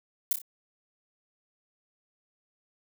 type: noise with echo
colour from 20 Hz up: violet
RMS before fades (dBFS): -24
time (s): 0.31-0.33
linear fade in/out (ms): 2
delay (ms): 29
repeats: 3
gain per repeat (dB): -7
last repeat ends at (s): 0.417
effects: none

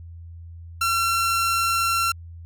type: tone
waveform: sawtooth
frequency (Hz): 1359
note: F6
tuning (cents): -48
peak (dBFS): -16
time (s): 0.81-2.12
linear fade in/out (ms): 5
effects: added 84 Hz sine -37 dBFS peak until 2.45 s

